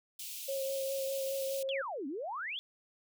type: high-pass noise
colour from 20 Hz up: white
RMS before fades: -43 dBFS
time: 0.19-1.63 s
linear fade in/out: 5 ms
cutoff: 2500 Hz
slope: 48 dB/octave
type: tone with vibrato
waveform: sine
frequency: 541 Hz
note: C#5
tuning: 42 cents flat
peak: -33 dBFS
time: 0.48-1.82 s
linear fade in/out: 10 ms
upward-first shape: sine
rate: 4.9 Hz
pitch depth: 17 cents each way
type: exponential two-way sweep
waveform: sine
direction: down then up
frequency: 3540 to 256 to 3540 Hz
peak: -36 dBFS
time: 1.69-2.59 s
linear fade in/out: 0 ms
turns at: 2.07 s
effects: none